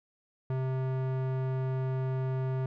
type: tone with low-pass filter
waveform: square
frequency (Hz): 130.81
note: C3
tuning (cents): 0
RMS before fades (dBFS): -31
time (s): 0.5-2.66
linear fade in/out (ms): 2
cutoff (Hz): 1300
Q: 0.55
effects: none